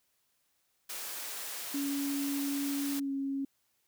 white high-pass noise, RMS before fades -40 dBFS, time 0.89-3 s, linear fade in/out 10 ms, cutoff 380 Hz, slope 12 dB/octave
sine tone with pitch glide, 281 to 274.1 Hz, C#4 to C#4, +24 to -19 cents, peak -31 dBFS, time 1.74-3.45 s, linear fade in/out 5 ms, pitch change -43 cents, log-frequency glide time 2.96-3.11 s
effects white hiss -75 dBFS RMS until 3.87 s

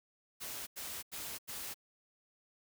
white noise bursts, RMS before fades -43 dBFS, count 4, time 0.4-1.744 s, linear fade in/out 20 ms, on 270 ms, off 88 ms, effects none

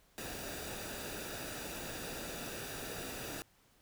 pink noise with comb filter, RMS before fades -43 dBFS, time 0.18-3.42 s, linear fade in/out 0 ms, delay 0.94 ms, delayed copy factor -0.55, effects pink hiss -68 dBFS RMS until 3.81 s

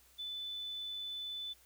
sine tone, 3501 Hz, A7, 9 cents flat, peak -39 dBFS, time 0.18-1.54 s, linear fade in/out 20 ms, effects added 61 Hz sine -70 dBFS peak until 1.65 s + white hiss -65 dBFS RMS until 1.65 s

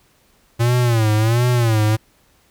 square tone with vibrato, 115 Hz, A#2, 23 cents flat, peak -14 dBFS, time 0.59-1.97 s, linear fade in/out 20 ms, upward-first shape sine, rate 1.4 Hz, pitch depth 130 cents each way, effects pink hiss -57 dBFS RMS until 2.5 s

